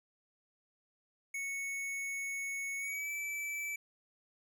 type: tone with pitch glide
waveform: square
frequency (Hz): 2212 to 2314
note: C#7 to D7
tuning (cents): -4 to -26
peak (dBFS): -37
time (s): 1.34-3.76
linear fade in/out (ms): 5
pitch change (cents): +78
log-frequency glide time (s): 2.78-3.1
effects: none